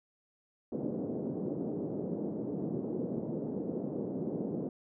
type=band-pass noise; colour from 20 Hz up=pink; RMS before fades=-36 dBFS; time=0.72-4.69 s; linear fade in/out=2 ms; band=170 to 480 Hz; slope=24 dB/octave; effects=none